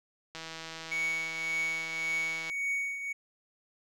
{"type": "click train", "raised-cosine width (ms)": 0.2, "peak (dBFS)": -24, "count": 349, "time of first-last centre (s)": [0.35, 2.498], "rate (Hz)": 162}
{"type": "tone with tremolo", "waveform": "triangle", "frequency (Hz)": 2235, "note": "C#7", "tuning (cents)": 14, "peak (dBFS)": -26, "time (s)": [0.91, 3.13], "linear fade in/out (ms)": 10, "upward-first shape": "triangle", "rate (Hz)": 1.8, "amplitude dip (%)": 65}
{"effects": []}